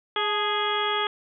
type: harmonic tone with a mistuned harmonic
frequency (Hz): 415.3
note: G#4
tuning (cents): 0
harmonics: 1 / 2 / 3 / 4 / 5 / 6 / 7 / 8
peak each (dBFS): -30 / -30 / -28 / -33 / -34 / -39 / -37 / -29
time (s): 0.16-1.07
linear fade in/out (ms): 2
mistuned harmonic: 2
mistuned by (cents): +53
effects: none